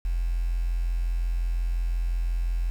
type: tone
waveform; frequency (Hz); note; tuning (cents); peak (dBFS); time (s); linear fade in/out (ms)
sine; 42.82; F1; -33; -22; 0.05-2.7; 0
effects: tanh soft clip ceiling -19 dBFS + 8-bit